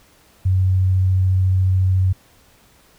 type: tone with vibrato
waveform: sine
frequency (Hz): 93.5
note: F#2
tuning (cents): +19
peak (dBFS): -13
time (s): 0.45-2.13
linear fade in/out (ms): 10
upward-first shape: triangle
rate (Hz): 14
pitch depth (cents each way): 10
effects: pink hiss -53 dBFS RMS until 2.98 s